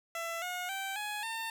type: tone with pitch steps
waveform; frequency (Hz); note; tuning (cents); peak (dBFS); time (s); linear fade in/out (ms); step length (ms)
15% pulse; 669 / 721.2 / 777.4 / 838 / 903.4; E5 / F#5 / G5 / G#5 / A5; +25 / -45 / -15 / +15 / +45; -29; 0.15-1.5; 2; 270
effects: none